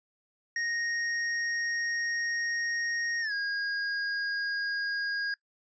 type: tone with pitch glide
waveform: square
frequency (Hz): 1864.7 to 1632.7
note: A#6 to G#6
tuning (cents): 0 to -30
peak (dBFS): -30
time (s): 0.56-5.34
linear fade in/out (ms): 2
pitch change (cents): -230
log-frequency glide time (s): 3.21-3.33
effects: noise-tail reverb RT60 0.1 s tail -22 dB re dry + resampled to 16000 Hz